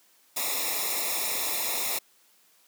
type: noise with comb filter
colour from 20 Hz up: white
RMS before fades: -29 dBFS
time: 0.36-1.99 s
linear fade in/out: 10 ms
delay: 0.65 ms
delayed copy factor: -1
effects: white hiss -62 dBFS RMS until 2.67 s + high-pass 200 Hz 12 dB/octave